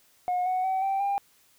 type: tone with pitch steps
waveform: sine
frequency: 722 / 740.6 / 759.6 / 779.2 / 799.3 Hz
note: F#5 / F#5 / F#5 / G5 / G5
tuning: -43 / +1 / +45 / -11 / +33 cents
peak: -22 dBFS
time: 0.28-1.18 s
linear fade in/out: 0 ms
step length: 180 ms
effects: tanh soft clip ceiling -22 dBFS + white hiss -62 dBFS RMS until 1.58 s